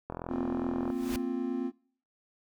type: click train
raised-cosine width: 1 ms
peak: -22 dBFS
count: 35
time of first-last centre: 0.1-0.902 s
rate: 42.4 Hz
type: chord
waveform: triangle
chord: Bb suspended second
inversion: none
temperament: just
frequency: 233.1 / 262.2 / 349.6 Hz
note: Bb3 / C4 / F4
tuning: 0 / +4 / +2 cents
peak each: -34 / -30 / -34 dBFS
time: 0.28-1.72 s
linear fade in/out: 50 ms
type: noise with exponential growth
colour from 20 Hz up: pink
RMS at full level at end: -35 dBFS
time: 0.8-1.16 s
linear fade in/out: 1 ms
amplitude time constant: 77 ms
effects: noise-tail reverb RT60 0.5 s tail -23 dB re dry